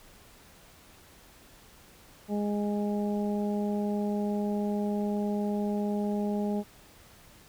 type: harmonic tone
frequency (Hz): 206.4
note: G#3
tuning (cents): -10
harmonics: 1 / 2 / 3 / 4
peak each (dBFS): -28 / -34 / -38 / -40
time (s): 2.28-6.64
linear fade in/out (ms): 50
effects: pink hiss -55 dBFS RMS until 7.48 s